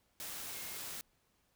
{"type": "tone in noise", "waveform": "sine", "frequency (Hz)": 2141, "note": "C7", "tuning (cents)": 39, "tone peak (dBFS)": -55, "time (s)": [0.54, 0.77], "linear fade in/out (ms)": 0, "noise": "white", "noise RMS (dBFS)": -44, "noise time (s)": [0.2, 1.01], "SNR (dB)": -14, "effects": ["pink hiss -75 dBFS RMS until 1.55 s"]}